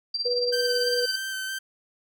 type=tone with tremolo; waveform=sine; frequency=4711 Hz; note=D8; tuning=5 cents sharp; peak=-23 dBFS; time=0.14-1.16 s; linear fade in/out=5 ms; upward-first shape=sine; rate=18 Hz; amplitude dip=75%
type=tone; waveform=sine; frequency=488.8 Hz; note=B4; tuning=18 cents flat; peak=-24 dBFS; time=0.25-1.06 s; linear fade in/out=10 ms
type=tone with vibrato; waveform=sawtooth; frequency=1548 Hz; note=G6; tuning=22 cents flat; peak=-26 dBFS; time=0.52-1.59 s; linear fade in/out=10 ms; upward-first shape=square; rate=3.1 Hz; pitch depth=12 cents each way
effects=none